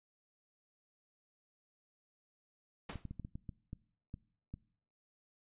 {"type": "noise with exponential decay", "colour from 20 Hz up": "pink", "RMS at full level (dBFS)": -40, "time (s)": [2.89, 3.07], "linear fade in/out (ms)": 5, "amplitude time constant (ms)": 39}
{"type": "clicks", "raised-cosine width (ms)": 5, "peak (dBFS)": -31, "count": 10, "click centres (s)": [2.957, 3.053, 3.11, 3.197, 3.249, 3.355, 3.492, 3.731, 4.141, 4.54]}
{"effects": ["noise-tail reverb RT60 0.6 s tail -22 dB re dry", "resampled to 8000 Hz"]}